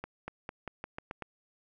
accelerating click train, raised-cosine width 0.5 ms, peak -23 dBFS, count 8, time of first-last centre 0.04-1.223 s, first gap 240 ms, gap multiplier 0.88, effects none

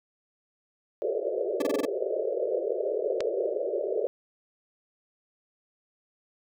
pink band-pass noise, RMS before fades -29 dBFS, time 1.02-4.07 s, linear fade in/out 0 ms, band 370 to 620 Hz, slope 96 dB/octave
40% pulse tone bursts, 289.2 Hz, D4, 27 cents flat, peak -25 dBFS, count 6, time 1.6-1.853 s, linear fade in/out 5 ms, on 23 ms, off 23 ms
click, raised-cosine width 0.2 ms, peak -15 dBFS, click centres 3.206 s
effects none

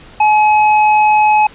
sine tone with hard clipping, 850 Hz, G#5, 40 cents sharp, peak -9 dBFS, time 0.2-1.47 s, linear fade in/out 5 ms, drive 12 dB, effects pink hiss -39 dBFS RMS until 1.54 s + resampled to 8000 Hz

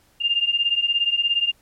sine beating tone pair, 2794 / 2811 Hz, F7 / F7, 0 / +11 cents, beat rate 17 Hz, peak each -22 / -20 dBFS, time 0.2-1.52 s, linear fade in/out 20 ms, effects pink hiss -59 dBFS RMS until 1.61 s + MP3 64 kbps

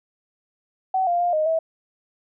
sine tone with pitch steps, 756 / 697 / 703 / 620 / 648 Hz, F#5 / F5 / F5 / D#5 / E5, +37 / -4 / +11 / -6 / -30 cents, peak -18 dBFS, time 0.94-1.59 s, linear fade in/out 5 ms, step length 130 ms, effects none

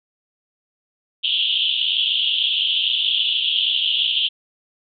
pink band-pass noise, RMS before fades -20 dBFS, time 1.23-4.29 s, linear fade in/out 20 ms, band 2900 to 3500 Hz, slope 96 dB/octave, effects none

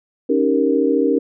sine chord, Eb dominant seventh, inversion third, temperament equal, 277.2 / 311.1 / 392 / 466.2 Hz, Db4 / Eb4 / G4 / Bb4, 0 / 0 / 0 / 0 cents, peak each -18 / -20 / -21 / -18 dBFS, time 0.29-1.19 s, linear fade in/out 10 ms, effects none

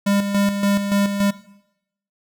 square tone with tremolo, 200.8 Hz, G3, 42 cents sharp, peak -16 dBFS, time 0.06-1.31 s, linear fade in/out 10 ms, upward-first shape square, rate 3.5 Hz, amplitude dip 55%, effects noise-tail reverb RT60 0.8 s tail -17 dB re dry

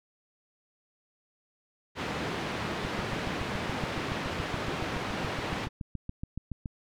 pink band-pass noise, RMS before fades -34 dBFS, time 1.95-5.69 s, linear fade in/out 50 ms, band 110 to 3100 Hz, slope 12 dB/octave
click train, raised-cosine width 5 ms, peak -23 dBFS, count 28, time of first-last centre 2.85-6.658 s, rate 7.09 Hz
effects none

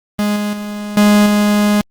45% pulse tone with level steps, 207.7 Hz, G#3, in tune, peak -13 / -16 / -22 / -7 / -10 dBFS, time 0.19-1.81 s, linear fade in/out 0 ms, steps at 0.36 / 0.53 / 0.97 / 1.26 s, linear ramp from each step 2 ms, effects Opus 24 kbps

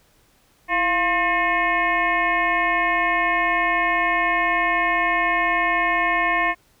sine tone with frequency modulation, 1431 Hz, F6, 42 cents sharp, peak -17 dBFS, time 0.68-6.55 s, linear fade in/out 50 ms, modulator 367 Hz, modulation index 2.4, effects pink hiss -59 dBFS RMS until 6.8 s

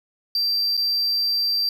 triangle tone with dropouts, 4699 Hz, D8, in tune, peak -18 dBFS, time 0.35-1.69 s, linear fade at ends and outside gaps 2 ms, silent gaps 0.769-0.775 s, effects none

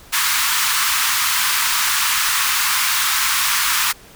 pink high-pass noise, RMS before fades -18 dBFS, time 0.12-3.93 s, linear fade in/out 20 ms, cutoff 1000 Hz, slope 48 dB/octave, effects pink hiss -44 dBFS RMS until 4.15 s

